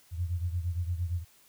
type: beating tone pair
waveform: sine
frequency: 85.3 / 94 Hz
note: F2 / F#2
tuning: -40 / +28 cents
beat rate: 8.7 Hz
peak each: -30 / -35 dBFS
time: 0.11-1.25 s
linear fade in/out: 50 ms
effects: white hiss -61 dBFS RMS until 1.48 s